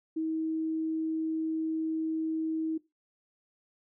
sine tone, 319.2 Hz, D#4, 44 cents sharp, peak -28 dBFS, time 0.16-2.78 s, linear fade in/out 10 ms, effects noise-tail reverb RT60 0.2 s tail -18 dB re dry

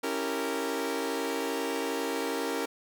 sawtooth chord, C# diminished seventh, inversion none, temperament equal with one note detuned, 277.2 / 329.6 / 392 / 461.9 Hz, C#4 / E4 / G4 / Bb4, 0 / 0 / 0 / -16 cents, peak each -31 / -33 / -33 / -29 dBFS, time 0.03-2.66 s, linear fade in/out 10 ms, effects none

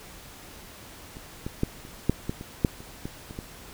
clicks, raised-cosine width 3 ms, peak -29 / -19 / -10 / -30 / -7 / -15 / -24 / -6 / -29 / -20 / -27 / -21 dBFS, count 12, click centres 1.169 / 1.465 / 1.634 / 1.851 / 2.096 / 2.295 / 2.411 / 2.648 / 2.805 / 3.055 / 3.309 / 3.389 s, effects pink hiss -46 dBFS RMS until 3.73 s

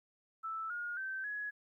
sine tone with pitch steps, 1318.5 / 1429.6 / 1550 / 1680.5 Hz, E6 / F6 / G6 / G#6, 0 / +40 / -20 / +20 cents, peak -37 dBFS, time 0.43-1.51 s, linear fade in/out 20 ms, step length 270 ms, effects 13-bit

